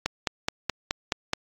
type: click train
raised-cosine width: 0.2 ms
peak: -7 dBFS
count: 7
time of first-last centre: 0.06-1.334 s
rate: 4.71 Hz
effects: AAC 64 kbps